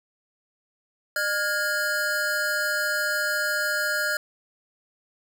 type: tone cluster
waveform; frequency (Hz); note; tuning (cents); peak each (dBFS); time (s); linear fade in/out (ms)
square; 604 / 1416 / 1650; D5 / F6 / G#6; +48 / +23 / -12; -32 / -27 / -28; 1.16-4.17; 2
effects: none